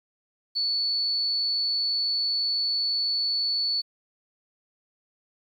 sine tone, 4446 Hz, C#8, 4 cents sharp, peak -23 dBFS, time 0.55-3.82 s, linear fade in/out 20 ms, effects 10-bit

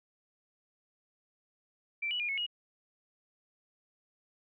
sine tone with pitch steps, 2342 / 2942 / 2421 / 2194 / 2889 Hz, D7 / F#7 / D#7 / C#7 / F#7, -5 / -11 / -48 / -18 / -42 cents, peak -31 dBFS, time 2.02-2.465 s, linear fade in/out 10 ms, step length 89 ms, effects none

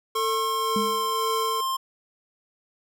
square tone with pitch glide, 1078 to 1054.6 Hz, C#6 to C6, -49 to +13 cents, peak -25 dBFS, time 0.15-1.77 s, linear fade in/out 10 ms, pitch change -38 cents, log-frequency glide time 0.33-1.01 s
square tone with tremolo, 447.2 Hz, A4, 28 cents sharp, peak -27 dBFS, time 0.15-1.61 s, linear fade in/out 5 ms, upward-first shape sine, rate 1.9 Hz, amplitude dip 45%
sine tone with exponential decay, 207.7 Hz, G#3, in tune, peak -22 dBFS, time 0.76-1.13 s, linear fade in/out 2 ms, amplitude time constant 80 ms
effects none

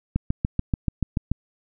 click train, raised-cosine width 5 ms, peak -9 dBFS, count 9, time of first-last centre 0.16-1.316 s, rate 6.92 Hz, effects none

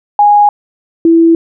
sine tone pair in turn, 826 / 331.2 Hz, G#5 / E4, -10 / +8 cents, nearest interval octave + major third, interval 1582 cents, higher first, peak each -3 dBFS, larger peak neither, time 0.19-0.49 / 1.05-1.35 s, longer neither, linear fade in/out 2 ms, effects none

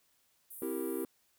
white band-pass noise, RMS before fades -48 dBFS, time 0.5-1.05 s, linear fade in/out 10 ms, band 9300 to 16000 Hz, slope 48 dB/octave
triangle chord, C dominant seventh, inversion none, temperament equal, 261.6 / 329.6 / 392 / 466.2 Hz, C4 / E4 / G4 / Bb4, 0 / 0 / 0 / 0 cents, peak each -39 / -36 / -36 / -40 dBFS, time 0.62-1.05 s, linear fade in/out 2 ms
effects white hiss -72 dBFS RMS until 1.38 s

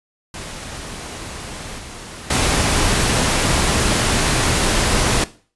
pink noise with level steps, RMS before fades -31 / -34 / -17 dBFS, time 0.34-5.24 s, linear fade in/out 2 ms, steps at 1.78 / 2.3 s, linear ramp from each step 5 ms, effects noise-tail reverb RT60 0.4 s tail -17 dB re dry + resampled to 24000 Hz

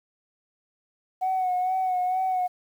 sine tone with vibrato, 740 Hz, F#5, in tune, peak -21 dBFS, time 1.21-2.48 s, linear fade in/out 20 ms, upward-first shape sine, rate 2.2 Hz, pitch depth 36 cents each way, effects tanh soft clip ceiling -19 dBFS + 9-bit

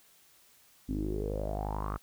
sawtooth tone with low-pass filter sweep, 51.4 Hz, G#1, 17 cents flat, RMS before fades -34 dBFS, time 0.88-1.98 s, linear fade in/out 20 ms, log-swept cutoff 260 to 1300 Hz, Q 7.5, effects white hiss -62 dBFS RMS until 2.02 s

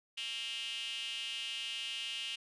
square tone with high-pass filter, 123.47 Hz, B2, in tune, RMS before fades -40 dBFS, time 0.17-2.36 s, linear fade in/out 10 ms, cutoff 2900 Hz, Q 8.1, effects resampled to 24000 Hz

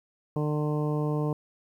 harmonic tone, 150 Hz, D3, 37 cents sharp, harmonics 1 / 2 / 3 / 4 / 5 / 6 / 7, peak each -27 / -32 / -32 / -38 / -42 / -42 / -41 dBFS, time 0.36-1.33 s, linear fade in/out 2 ms, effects 10-bit

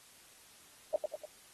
sine tone with echo, 610 Hz, D#5, 34 cents flat, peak -25 dBFS, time 0.94-0.96 s, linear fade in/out 2 ms, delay 98 ms, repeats 3, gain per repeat -5 dB, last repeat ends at 1.254 s, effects white hiss -59 dBFS RMS until 1.53 s + AAC 32 kbps

